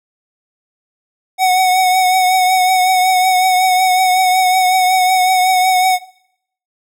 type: tone with vibrato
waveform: square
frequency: 742 Hz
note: F#5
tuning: 5 cents sharp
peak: -10 dBFS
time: 1.38-5.99 s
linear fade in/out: 50 ms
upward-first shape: triangle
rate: 5.4 Hz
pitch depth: 34 cents each way
effects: noise-tail reverb RT60 0.7 s tail -21 dB re dry